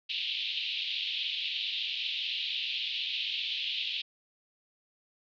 pink band-pass noise, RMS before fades -34 dBFS, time 0.09-4.02 s, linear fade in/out 10 ms, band 2700 to 3900 Hz, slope 48 dB/octave, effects none

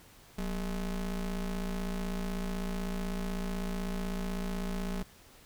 square ring-modulated tone, 107.4 Hz, A2, 41 cents flat, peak -30 dBFS, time 0.38-5.03 s, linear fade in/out 5 ms, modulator 79.4 Hz, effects pink hiss -57 dBFS RMS until 5.45 s

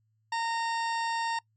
harmonic tone with a mistuned harmonic, 917 Hz, A#5, 29 cents flat, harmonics 1 / 2 / 3 / 4 / 5 / 6 / 8 / 9, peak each -29 / -36 / -42 / -45 / -44 / -45 / -51 / -54 dBFS, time 0.32-1.39 s, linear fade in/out 5 ms, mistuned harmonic 2, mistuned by +16 cents, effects noise-tail reverb RT60 0.1 s tail -24 dB re dry + added 109 Hz sine -69 dBFS peak until 1.56 s

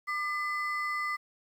triangle ring-modulated tone, 1606 Hz, G6, 41 cents sharp, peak -25 dBFS, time 0.07-1.17 s, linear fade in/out 20 ms, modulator 408 Hz, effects 10-bit

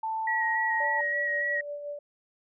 sine tone, 885 Hz, A5, 10 cents sharp, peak -28 dBFS, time 0.03-1.01 s, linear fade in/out 5 ms
sine tone with vibrato, 1906 Hz, A#6, 38 cents sharp, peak -26 dBFS, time 0.27-1.61 s, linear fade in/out 5 ms, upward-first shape square, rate 3.5 Hz, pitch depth 16 cents each way
sine tone with tremolo, 582 Hz, D5, 16 cents flat, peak -32 dBFS, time 0.8-1.99 s, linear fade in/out 5 ms, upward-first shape sine, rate 5.7 Hz, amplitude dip 45%
effects none

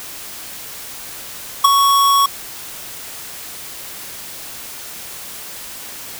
square tone with ADSR envelope, 1113 Hz, C#6, 7 cents sharp, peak -4 dBFS, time 1.64-2.26 s, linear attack 9 ms, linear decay 12 ms, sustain -7 dB, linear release 4 ms, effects white hiss -32 dBFS RMS until 6.19 s

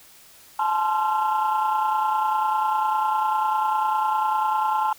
sine tone cluster, 859 / 889 / 1044 / 1366 Hz, A5 / A5 / C6 / F6, -42 / +18 / -4 / -39 cents, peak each -21 / -28 / -24 / -28 dBFS, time 0.59-4.93 s, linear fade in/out 5 ms, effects tanh soft clip ceiling -14 dBFS + white hiss -50 dBFS RMS until 4.98 s

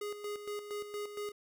square tone with tremolo, 414 Hz, G#4, 5 cents flat, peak -37 dBFS, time 0.01-1.32 s, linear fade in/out 5 ms, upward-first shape square, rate 4.3 Hz, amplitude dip 60%, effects none

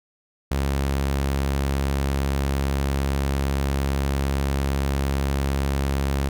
sawtooth tone, 68.8 Hz, C#2, 12 cents flat, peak -17 dBFS, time 0.51-6.29 s, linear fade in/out 5 ms, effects none

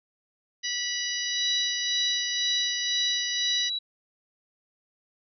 harmonic tone, 978 Hz, B5, 17 cents flat, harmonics 2 / 3 / 4 / 5 / 6, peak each -34 / -34 / -34 / -34 / -34 dBFS, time 0.63-3.7 s, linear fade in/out 20 ms
sine tone, 3910 Hz, B7, 18 cents flat, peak -27 dBFS, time 1.25-3.79 s, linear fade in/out 10 ms
effects none

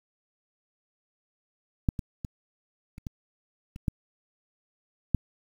clicks, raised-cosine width 5 ms, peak -10 / -19 / -21 / -30 / -22 / -28 / -13 / -9 dBFS, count 8, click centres 1.888 / 1.992 / 2.248 / 2.981 / 3.068 / 3.761 / 3.882 / 5.147 s, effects 8-bit

